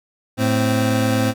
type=tone pair together; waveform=25% pulse; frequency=110 / 260.6 Hz; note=A2 / C4; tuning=0 / -7 cents; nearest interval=octave + minor third; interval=1493 cents; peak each=-15 dBFS; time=0.37-1.34 s; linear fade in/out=50 ms; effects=none